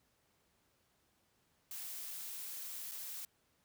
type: noise with dropouts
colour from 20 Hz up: blue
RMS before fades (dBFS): -45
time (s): 1.71-3.25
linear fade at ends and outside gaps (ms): 2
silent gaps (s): 2.913-2.917
effects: pink hiss -75 dBFS RMS until 3.64 s + high-pass 60 Hz 12 dB/octave